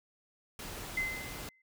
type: noise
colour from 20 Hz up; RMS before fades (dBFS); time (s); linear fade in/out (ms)
pink; -43; 0.59-1.49; 2
type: tone with exponential decay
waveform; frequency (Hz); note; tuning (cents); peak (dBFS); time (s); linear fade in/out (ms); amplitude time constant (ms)
sine; 2058; C7; -29; -28; 0.97-1.62; 5; 140
effects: none